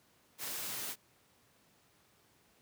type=noise; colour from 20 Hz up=white; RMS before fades=-40 dBFS; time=0.38-0.96 s; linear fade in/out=50 ms; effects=pink hiss -68 dBFS RMS until 2.61 s + high-pass 100 Hz 12 dB/octave